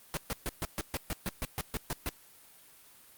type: noise bursts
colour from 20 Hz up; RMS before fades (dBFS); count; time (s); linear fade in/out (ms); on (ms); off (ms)
pink; -33; 13; 0.14-2.09; 0; 30; 130
effects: white hiss -57 dBFS RMS until 3.17 s + Opus 32 kbps